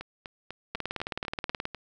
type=two click trains; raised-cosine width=0.3 ms; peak=-15 / -22 dBFS; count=18 / 8; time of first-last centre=0.75-1.654 / 0.01-1.747 s; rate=18.8 / 4.03 Hz; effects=none